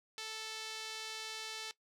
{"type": "tone with band-pass filter", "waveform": "sawtooth", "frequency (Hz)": 439.7, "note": "A4", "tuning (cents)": -1, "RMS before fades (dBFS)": -44, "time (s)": [0.18, 1.71], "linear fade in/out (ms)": 0, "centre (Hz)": 4200, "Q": 1.3, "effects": ["noise-tail reverb RT60 0.1 s tail -18 dB re dry"]}